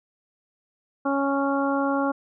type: harmonic tone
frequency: 277.2 Hz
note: C#4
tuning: in tune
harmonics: 1 / 2 / 3 / 4 / 5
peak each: -24 / -27 / -29 / -30 / -31 dBFS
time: 1.05-2.12 s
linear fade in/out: 10 ms
effects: none